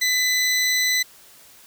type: tone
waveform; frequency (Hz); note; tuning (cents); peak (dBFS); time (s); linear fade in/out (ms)
20% pulse; 2004; B6; +25; -13; 0.01-1.03; 10
effects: white hiss -49 dBFS RMS until 1.66 s